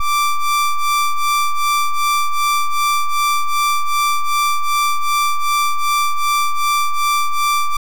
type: ring-modulated tone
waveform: square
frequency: 587.3 Hz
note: D5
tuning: in tune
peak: -11 dBFS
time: 0-7.77 s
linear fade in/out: 5 ms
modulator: 586 Hz
effects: none